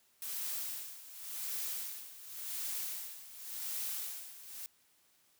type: noise with tremolo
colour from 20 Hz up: blue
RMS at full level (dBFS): -38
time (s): 0.22-4.66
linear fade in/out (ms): 0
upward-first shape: sine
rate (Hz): 0.9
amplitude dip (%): 80
effects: white hiss -70 dBFS RMS until 5.39 s + high-pass 60 Hz 12 dB/octave